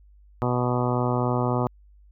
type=harmonic tone; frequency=123.47 Hz; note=B2; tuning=in tune; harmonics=1 / 2 / 3 / 4 / 5 / 6 / 7 / 8 / 9 / 10; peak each=-25 / -28 / -30 / -31 / -32 / -33 / -33 / -34 / -35 / -35 dBFS; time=0.42-1.67 s; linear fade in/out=0 ms; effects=added 50 Hz sine -50 dBFS peak until 2.11 s